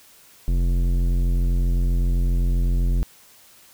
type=tone with tanh clipping; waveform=triangle; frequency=43.86 Hz; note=F1; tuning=8 cents sharp; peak=-19 dBFS; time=0.48-3.03 s; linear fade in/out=0 ms; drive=18 dB; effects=white hiss -51 dBFS RMS until 3.73 s